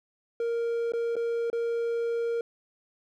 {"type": "tone with dropouts", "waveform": "triangle", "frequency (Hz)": 466.2, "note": "A#4", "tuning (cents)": 0, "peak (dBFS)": -24, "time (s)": [0.4, 2.41], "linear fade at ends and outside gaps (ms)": 2, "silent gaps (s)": [[0.921, 0.935], [1.156, 1.165], [1.501, 1.529]], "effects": []}